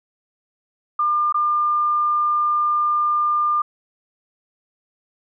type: tone with dropouts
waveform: sine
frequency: 1200 Hz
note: D6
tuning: 37 cents sharp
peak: -16 dBFS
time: 0.99-3.62 s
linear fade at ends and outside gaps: 5 ms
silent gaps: 1.325-1.343 s
effects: none